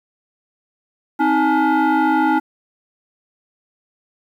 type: tone with frequency modulation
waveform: sine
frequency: 261.6 Hz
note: C4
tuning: in tune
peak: -11 dBFS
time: 1.19-2.4 s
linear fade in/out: 20 ms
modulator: 577 Hz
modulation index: 1.7
effects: tanh soft clip ceiling -11 dBFS + 8-bit